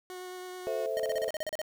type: tone with vibrato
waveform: sawtooth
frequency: 365.5 Hz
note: F#4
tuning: 21 cents flat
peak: -36 dBFS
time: 0.1-0.86 s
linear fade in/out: 0 ms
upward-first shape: triangle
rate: 9.2 Hz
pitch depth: 14 cents each way
type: chord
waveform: sine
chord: A minor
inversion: none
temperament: equal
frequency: 440 / 523.3 / 659.3 Hz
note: A4 / C5 / E5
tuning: 0 / 0 / 0 cents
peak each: -34 dBFS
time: 0.67-1.29 s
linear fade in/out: 0 ms
type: tone bursts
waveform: square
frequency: 621 Hz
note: D#5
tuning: 3 cents flat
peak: -32 dBFS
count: 11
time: 0.97-1.616 s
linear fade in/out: 0 ms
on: 26 ms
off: 36 ms
effects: 9-bit